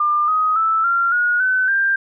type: tone with pitch steps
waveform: sine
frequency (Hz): 1199 / 1256.4 / 1316.6 / 1379.7 / 1445.8 / 1515 / 1587.6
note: D6 / D#6 / E6 / F6 / F#6 / F#6 / G6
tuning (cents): +36 / +16 / -3 / -21 / -40 / +40 / +22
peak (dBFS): -14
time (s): 0-1.96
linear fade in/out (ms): 5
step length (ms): 280
effects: none